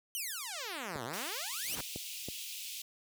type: exponential two-way sweep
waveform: 5% pulse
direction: down then up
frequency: 3136 to 110 to 3136 Hz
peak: -27 dBFS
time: 0.15-1.75 s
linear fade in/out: 0 ms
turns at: 1.04 s
type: clicks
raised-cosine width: 2 ms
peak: -27 dBFS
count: 3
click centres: 0.958 / 1.96 / 2.286 s
type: high-pass noise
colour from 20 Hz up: pink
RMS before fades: -43 dBFS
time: 1.13-2.82 s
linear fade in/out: 5 ms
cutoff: 2500 Hz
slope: 48 dB/octave
type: noise with exponential growth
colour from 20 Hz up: pink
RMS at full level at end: -36 dBFS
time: 1.57-1.81 s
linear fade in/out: 5 ms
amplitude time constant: 51 ms
effects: high-pass 60 Hz 12 dB/octave